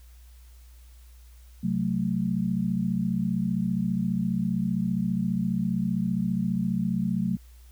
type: chord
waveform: sine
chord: F# diminished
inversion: second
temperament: equal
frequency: 130.81 / 185 / 220 Hz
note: C3 / F#3 / A3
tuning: 0 / 0 / 0 cents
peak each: -32 / -26 / -28 dBFS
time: 1.63-7.37 s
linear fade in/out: 10 ms
effects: added 60 Hz sine -47 dBFS peak until 7.71 s + white hiss -61 dBFS RMS until 7.71 s